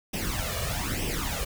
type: noise with flanger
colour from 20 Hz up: pink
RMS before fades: -30 dBFS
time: 0.13-1.45 s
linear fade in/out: 10 ms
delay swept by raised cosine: 0.35 to 1.75 ms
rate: 1.1 Hz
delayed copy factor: +0.75
effects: none